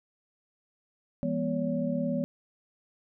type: tone cluster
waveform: sine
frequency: 170.5 / 206.3 / 244.9 / 565 Hz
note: F3 / G#3 / B3 / C#5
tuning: -41 / -11 / -14 / +33 cents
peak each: -33 / -34 / -30 / -33 dBFS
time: 1.23-2.24 s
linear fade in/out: 0 ms
effects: none